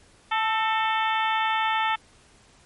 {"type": "harmonic tone with a mistuned harmonic", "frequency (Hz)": 440, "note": "A4", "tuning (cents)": 0, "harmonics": [2, 3, 4, 5, 6, 7, 8], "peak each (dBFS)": [-24, -28, -30, -32, -34, -35, -36], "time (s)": [0.31, 1.96], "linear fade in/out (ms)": 10, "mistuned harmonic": 4, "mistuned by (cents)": 42, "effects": ["pink hiss -56 dBFS RMS until 2.65 s", "MP3 48 kbps"]}